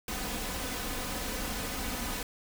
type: noise with comb filter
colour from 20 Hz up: pink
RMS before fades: -35 dBFS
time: 0.08-2.23 s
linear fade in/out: 2 ms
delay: 4 ms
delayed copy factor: +0.55
effects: none